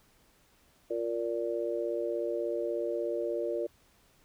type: chord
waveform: sine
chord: Bb major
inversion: second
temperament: just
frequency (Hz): 349.6 / 466.2 / 582.7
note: F4 / Bb4 / D5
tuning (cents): +2 / 0 / -14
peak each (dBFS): -34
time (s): 0.9-3.67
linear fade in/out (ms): 10
effects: pink hiss -65 dBFS RMS until 4.24 s